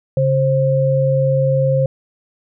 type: tone pair together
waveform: sine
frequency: 138.59 / 529.3 Hz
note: C#3 / C5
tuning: 0 / +20 cents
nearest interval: octave + major seventh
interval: 2320 cents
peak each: -15 dBFS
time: 0.17-1.86 s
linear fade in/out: 2 ms
effects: none

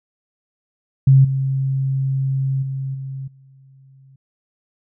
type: tone with level steps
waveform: sine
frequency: 134.5 Hz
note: C3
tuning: 48 cents sharp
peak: -7 / -17 / -22 / -26 / -45 dBFS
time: 1.07-4.16 s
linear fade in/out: 5 ms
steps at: 1.24 / 2.62 / 2.94 / 3.27 s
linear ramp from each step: 10 ms
effects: none

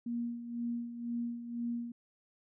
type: tone with tremolo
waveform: sine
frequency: 236.7 Hz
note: A#3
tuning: 27 cents sharp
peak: -32 dBFS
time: 0.06-1.92 s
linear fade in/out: 5 ms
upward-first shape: sine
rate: 2 Hz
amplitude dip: 65%
effects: none

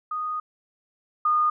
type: tone pair in turn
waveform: sine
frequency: 1239 / 1224.1 Hz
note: D#6 / D#6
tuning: -8 / -29 cents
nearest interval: unison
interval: 21 cents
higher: first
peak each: -26 / -18 dBFS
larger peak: second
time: 0.11-0.4 / 1.25-1.5 s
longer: first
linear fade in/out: 5 ms
effects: none

